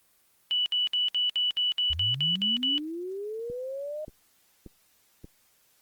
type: tone bursts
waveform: sine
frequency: 2960 Hz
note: F#7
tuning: in tune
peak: -23 dBFS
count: 11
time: 0.51-2.78 s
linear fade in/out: 0 ms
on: 150 ms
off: 62 ms
type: linear sweep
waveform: sine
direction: up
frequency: 65.41 to 622 Hz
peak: -32 dBFS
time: 1.9-4.05 s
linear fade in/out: 5 ms
type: click train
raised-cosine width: 3 ms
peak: -30 dBFS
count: 4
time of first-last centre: 3.5-5.244 s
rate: 1.72 Hz
effects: white hiss -65 dBFS RMS until 5.81 s + Opus 24 kbps